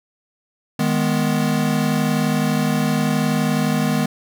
square chord, G# minor, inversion second, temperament equal, 155.56 / 207.7 / 246.9 Hz, D#3 / G#3 / B3, 0 / 0 / 0 cents, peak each -22 dBFS, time 0.79-4.06 s, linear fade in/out 5 ms, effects none

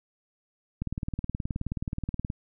click train, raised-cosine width 5 ms, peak -18 dBFS, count 29, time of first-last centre 0.82-2.301 s, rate 18.9 Hz, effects none

